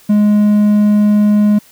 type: tone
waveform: triangle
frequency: 208.6 Hz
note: G#3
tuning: 8 cents sharp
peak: -5 dBFS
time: 0.09-1.59 s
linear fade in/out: 10 ms
effects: white hiss -45 dBFS RMS until 1.71 s